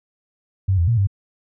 sine tone with pitch steps, 95.7 / 85 / 116.7 / 98.8 Hz, G2 / F2 / A#2 / G2, -41 / -46 / +2 / +14 cents, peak -14 dBFS, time 0.68-1.072 s, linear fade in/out 10 ms, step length 98 ms, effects none

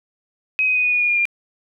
sine tone with pitch steps, 2531 / 2512 / 2493 / 2475 / 2456 / 2438 / 2419 / 2401 Hz, D#7 / D#7 / D#7 / D#7 / D#7 / D#7 / D#7 / D7, +29 / +16 / +3 / -10 / -23 / -36 / -49 / +38 cents, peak -15 dBFS, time 0.59-1.254 s, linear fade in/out 0 ms, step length 83 ms, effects none

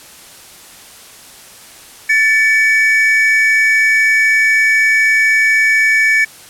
triangle tone pair together, 1760 / 2268 Hz, A6 / C#7, 0 / +39 cents, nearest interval major third, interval 439 cents, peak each -10 dBFS, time 2.09-6.25 s, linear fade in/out 10 ms, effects white hiss -38 dBFS RMS until 6.49 s + low-pass 12000 Hz 12 dB/octave

